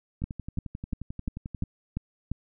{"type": "two click trains", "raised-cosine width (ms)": 5, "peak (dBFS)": [-23, -17], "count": [17, 7], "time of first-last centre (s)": [[0.22, 1.636], [0.24, 2.316]], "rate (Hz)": [11.3, 2.89], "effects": []}